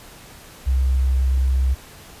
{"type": "tone with vibrato", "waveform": "sine", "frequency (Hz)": 65.41, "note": "C2", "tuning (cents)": 0, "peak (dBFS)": -15, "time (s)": [0.66, 1.75], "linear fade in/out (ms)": 20, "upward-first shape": "triangle", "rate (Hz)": 7.6, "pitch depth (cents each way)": 8, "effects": ["pink hiss -43 dBFS RMS until 2.2 s", "resampled to 32000 Hz"]}